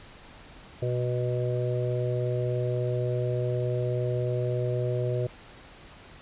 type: harmonic tone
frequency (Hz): 123.47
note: B2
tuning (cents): 0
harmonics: 1 / 3 / 4 / 5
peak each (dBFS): -27 / -32 / -33 / -34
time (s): 0.82-5.27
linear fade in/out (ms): 5
effects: pink hiss -49 dBFS RMS until 6.21 s + resampled to 8000 Hz